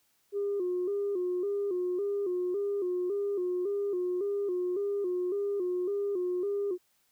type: tone with vibrato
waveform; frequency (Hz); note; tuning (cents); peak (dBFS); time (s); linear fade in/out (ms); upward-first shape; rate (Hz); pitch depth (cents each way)
sine; 381.2; G4; -48; -27; 0.32-6.78; 50; square; 1.8; 100
effects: tanh soft clip ceiling -24 dBFS + white hiss -71 dBFS RMS until 7.11 s